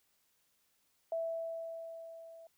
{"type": "tone with level ramp", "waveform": "sine", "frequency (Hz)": 659.3, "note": "E5", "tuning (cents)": 0, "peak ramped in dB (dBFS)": [-32, -51], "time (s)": [1.12, 2.47], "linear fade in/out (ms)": 2, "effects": ["white hiss -75 dBFS RMS until 2.57 s"]}